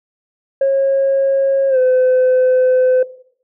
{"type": "tone with pitch glide", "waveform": "sine", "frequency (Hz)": [544, 510.5], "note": ["C#5", "C5"], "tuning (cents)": [-33, -43], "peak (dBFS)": -8, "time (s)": [0.61, 3.03], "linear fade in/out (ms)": 5, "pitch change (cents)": -110, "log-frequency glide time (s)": [1.69, 1.78], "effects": ["noise-tail reverb RT60 0.6 s tail -17 dB re dry", "tanh soft clip ceiling -8 dBFS"]}